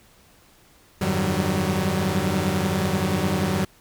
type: tone cluster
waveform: sawtooth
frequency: 88 / 100.9 / 151.9 / 185.1 / 195.4 Hz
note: F2 / G#2 / D#3 / F#3 / G3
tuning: +14 / -49 / -41 / +1 / -5 cents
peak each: -26 / -26 / -24 / -21 / -23 dBFS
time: 1.01-3.65 s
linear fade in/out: 5 ms
effects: pink hiss -55 dBFS RMS until 3.8 s